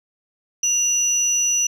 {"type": "tone pair together", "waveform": "sine", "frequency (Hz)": [2794, 5916], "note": ["F7", "F#8"], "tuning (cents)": [0, -1], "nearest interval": "octave + minor second", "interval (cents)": 1299, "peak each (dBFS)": [-24, -15], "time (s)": [0.63, 1.67], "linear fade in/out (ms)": 5, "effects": ["tanh soft clip ceiling -14 dBFS"]}